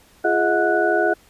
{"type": "tone cluster", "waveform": "sine", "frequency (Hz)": [343.5, 415.9, 633, 724, 1476], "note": ["F4", "G#4", "D#5", "F#5", "F#6"], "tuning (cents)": [-29, 2, 30, -38, -5], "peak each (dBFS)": -22, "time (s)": [0.24, 1.14], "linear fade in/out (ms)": 10, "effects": ["pink hiss -53 dBFS RMS until 1.29 s", "resampled to 32000 Hz"]}